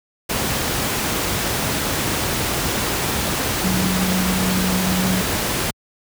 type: tone in noise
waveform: sine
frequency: 185 Hz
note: F#3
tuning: in tune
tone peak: -19 dBFS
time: 3.64-5.22 s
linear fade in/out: 10 ms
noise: pink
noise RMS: -21 dBFS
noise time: 0.29-5.71 s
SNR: -1 dB
effects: high-pass 60 Hz 12 dB/octave